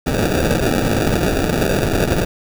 white noise with sample-and-hold, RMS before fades -17 dBFS, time 0.06-2.25 s, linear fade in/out 10 ms, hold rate 1050 Hz, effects none

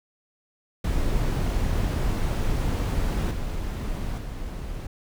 brown noise with level steps, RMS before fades -24 / -29 / -33 dBFS, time 0.84-4.87 s, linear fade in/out 5 ms, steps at 3.31 / 4.18 s, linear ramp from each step 2 ms, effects none

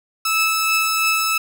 sawtooth tone pair together, 1307 / 2617 Hz, E6 / E7, -15 / -13 cents, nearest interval octave, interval 1202 cents, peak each -16 dBFS, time 0.25-1.38 s, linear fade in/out 5 ms, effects none

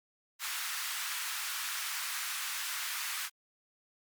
pink high-pass noise, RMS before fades -37 dBFS, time 0.39-3.3 s, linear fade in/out 50 ms, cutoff 1200 Hz, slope 24 dB/octave, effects Opus 48 kbps

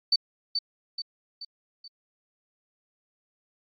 sine tone with echo, 4550 Hz, C#8, 44 cents sharp, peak -18 dBFS, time 0.12-0.16 s, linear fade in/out 5 ms, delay 430 ms, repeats 4, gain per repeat -6 dB, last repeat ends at 1.88 s, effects AAC 48 kbps

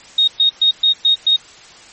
sine tone bursts, 3729 Hz, A#7, in tune, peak -9 dBFS, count 6, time 0.18-1.362 s, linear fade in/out 5 ms, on 97 ms, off 120 ms, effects white hiss -41 dBFS RMS until 1.92 s + MP3 32 kbps

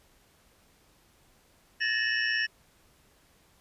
sine tone cluster, 1730 / 1848 / 2609 / 2942 / 5450 Hz, A6 / A#6 / E7 / F#7 / F8, -30 / -16 / -18 / -11 / -43 cents, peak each -29 / -30 / -36 / -36 / -35 dBFS, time 1.8-2.47 s, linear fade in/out 20 ms, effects pink hiss -63 dBFS RMS until 3.6 s + resampled to 32000 Hz

